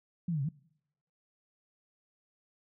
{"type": "linear two-way sweep", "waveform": "sine", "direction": "down then up", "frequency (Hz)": [181.3, 130.81, 174], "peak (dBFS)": -29, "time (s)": [0.28, 0.49], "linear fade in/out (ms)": 5, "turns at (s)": 0.43, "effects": ["noise-tail reverb RT60 0.8 s tail -24 dB re dry"]}